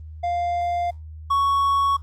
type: tone pair in turn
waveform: triangle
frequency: 698.5 / 1112.3 Hz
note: F5 / C#6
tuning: 0 / +6 cents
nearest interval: minor sixth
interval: 806 cents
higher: second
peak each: -19 / -15 dBFS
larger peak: second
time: 0.23-0.91 / 1.3-1.97 s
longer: first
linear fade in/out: 10 ms
effects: added 78 Hz sine -35 dBFS peak until 2.02 s + Opus 24 kbps